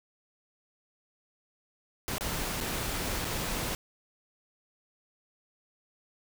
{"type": "noise with dropouts", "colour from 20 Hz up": "pink", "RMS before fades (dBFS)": -33, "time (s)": [2.08, 3.75], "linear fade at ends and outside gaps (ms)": 0, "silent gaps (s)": [[2.182, 2.209], [2.604, 2.61], [3.246, 3.251]], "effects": []}